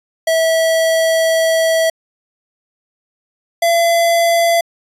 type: tone pair in turn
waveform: square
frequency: 651 / 677.4 Hz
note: E5 / E5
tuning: -22 / +47 cents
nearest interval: minor second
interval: 69 cents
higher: second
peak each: -12 / -11 dBFS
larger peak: second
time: 0.27-1.9 / 3.62-4.61 s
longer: first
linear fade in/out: 5 ms
effects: resampled to 32000 Hz